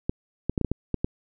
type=clicks; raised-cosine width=3 ms; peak=-11 dBFS; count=8; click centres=0.095 / 0.496 / 0.578 / 0.613 / 0.647 / 0.716 / 0.943 / 1.045 s; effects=none